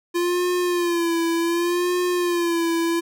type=tone with vibrato; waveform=square; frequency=345.4 Hz; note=F4; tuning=19 cents flat; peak=-20 dBFS; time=0.14-3.01 s; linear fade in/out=20 ms; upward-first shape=sine; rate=0.67 Hz; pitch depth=62 cents each way; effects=none